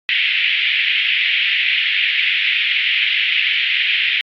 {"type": "band-pass noise", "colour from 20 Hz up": "pink", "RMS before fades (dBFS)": -17, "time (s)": [0.09, 4.21], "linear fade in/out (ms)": 0, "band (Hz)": [2000, 3300], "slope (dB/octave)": 48, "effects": ["AAC 64 kbps"]}